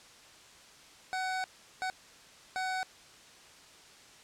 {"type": "tone bursts at uneven times", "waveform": "25% pulse", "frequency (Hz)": 749, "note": "F#5", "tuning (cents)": 21, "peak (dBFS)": -28, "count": 3, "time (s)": [[1.13, 1.44], [1.82, 1.9], [2.56, 2.83]], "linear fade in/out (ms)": 0, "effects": ["white hiss -55 dBFS RMS until 4.23 s", "low-pass 7000 Hz 12 dB/octave"]}